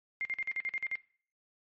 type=tone bursts; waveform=sine; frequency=2111 Hz; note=C7; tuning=15 cents sharp; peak=-31 dBFS; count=9; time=0.21-0.955 s; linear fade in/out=0 ms; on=41 ms; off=47 ms; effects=noise-tail reverb RT60 0.5 s tail -20 dB re dry + MP3 32 kbps